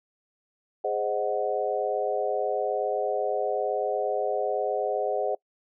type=chord; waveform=sine; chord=Ab dominant seventh; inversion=none; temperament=equal; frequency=415.3 / 523.3 / 622.3 / 740 Hz; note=Ab4 / C5 / Eb5 / Gb5; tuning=0 / 0 / 0 / 0 cents; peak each=-30 dBFS; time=0.84-5.35 s; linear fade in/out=5 ms; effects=noise-tail reverb RT60 0.1 s tail -24 dB re dry